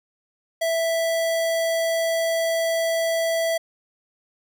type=tone; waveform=square; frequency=659.3 Hz; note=E5; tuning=in tune; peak=-21 dBFS; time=0.61-3.58 s; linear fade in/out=10 ms; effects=none